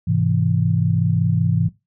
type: chord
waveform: sine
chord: Ab augmented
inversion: none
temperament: equal with one note detuned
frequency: 103.83 / 129.09 / 164.81 Hz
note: Ab2 / C3 / E3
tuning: 0 / -23 / 0 cents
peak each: -20 / -21 / -19 dBFS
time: 0.07-1.69 s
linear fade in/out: 10 ms
effects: noise-tail reverb RT60 0.2 s tail -17 dB re dry